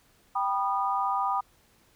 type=chord; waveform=sine; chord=G augmented; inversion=none; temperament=just; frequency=784 / 980 / 1225 Hz; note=G5 / B5 / D#6; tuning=0 / -14 / -27 cents; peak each=-29 dBFS; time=0.35-1.41 s; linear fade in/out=10 ms; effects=pink hiss -63 dBFS RMS until 1.95 s